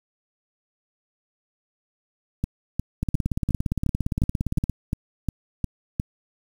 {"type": "two click trains", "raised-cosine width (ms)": 5, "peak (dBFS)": [-11, -11], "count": [30, 11], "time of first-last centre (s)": [[3.03, 4.697], [2.44, 5.999]], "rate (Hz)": [17.4, 2.81], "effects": ["7-bit"]}